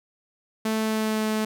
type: tone with pitch glide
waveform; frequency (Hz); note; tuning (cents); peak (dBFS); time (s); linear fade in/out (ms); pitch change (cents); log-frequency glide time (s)
sawtooth; 219.5 to 216.7; A3 to A3; -4 to -26; -19; 0.65-1.45; 5; -22; 0.75-1.23
effects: none